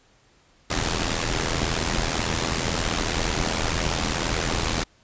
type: noise with amplitude modulation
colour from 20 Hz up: pink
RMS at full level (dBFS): -21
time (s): 0.7-4.84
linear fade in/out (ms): 5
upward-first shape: sine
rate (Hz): 81.9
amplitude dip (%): 80
effects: pink hiss -59 dBFS RMS until 5.03 s + resampled to 16000 Hz